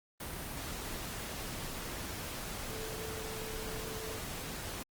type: tone in noise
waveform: sine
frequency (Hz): 440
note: A4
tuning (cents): 0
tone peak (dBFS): -44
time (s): 2.7-4.19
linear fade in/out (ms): 5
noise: pink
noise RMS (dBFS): -41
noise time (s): 0.2-4.83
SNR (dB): -6
effects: Opus 32 kbps